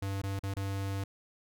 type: tone with dropouts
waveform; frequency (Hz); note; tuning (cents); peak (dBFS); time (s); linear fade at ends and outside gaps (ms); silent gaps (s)
square; 98; G2; 0; -33; 0.02-1.04; 5; 0.218-0.235 / 0.393-0.434 / 0.54-0.566
effects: none